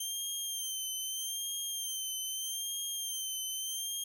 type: tone with vibrato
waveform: 15% pulse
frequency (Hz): 3145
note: G7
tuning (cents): +5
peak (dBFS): -28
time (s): 0-4.04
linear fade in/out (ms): 5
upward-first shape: sine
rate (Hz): 0.8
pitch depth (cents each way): 48
effects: none